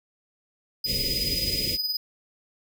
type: tone with tremolo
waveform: square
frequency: 4976 Hz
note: D#8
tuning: 1 cent flat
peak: -23 dBFS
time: 0.84-1.97 s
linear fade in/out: 5 ms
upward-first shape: triangle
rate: 19 Hz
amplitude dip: 70%
type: band-stop noise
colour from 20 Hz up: pink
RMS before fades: -31 dBFS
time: 0.85-1.78 s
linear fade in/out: 50 ms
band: 570 to 2000 Hz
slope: 96 dB/octave
effects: none